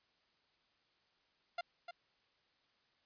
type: tone with echo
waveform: sawtooth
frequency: 696 Hz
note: F5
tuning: 6 cents flat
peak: -33 dBFS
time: 1.58-1.61 s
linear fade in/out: 5 ms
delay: 300 ms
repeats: 1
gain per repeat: -8 dB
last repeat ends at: 1.91 s
effects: white hiss -75 dBFS RMS until 3.05 s + resampled to 11025 Hz